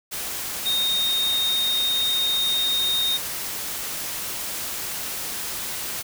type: tone in noise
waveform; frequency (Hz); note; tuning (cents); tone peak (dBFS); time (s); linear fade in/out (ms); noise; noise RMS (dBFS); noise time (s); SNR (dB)
sine; 3700; A#7; -14; -20; 0.65-3.18; 20; white; -30; 0.11-6.03; +7
effects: none